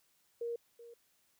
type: tone with echo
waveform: sine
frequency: 469.6 Hz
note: A#4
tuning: 13 cents sharp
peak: -35 dBFS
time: 0.41-0.56 s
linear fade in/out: 5 ms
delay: 380 ms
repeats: 1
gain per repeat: -15 dB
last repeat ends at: 0.94 s
effects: white hiss -73 dBFS RMS until 1.39 s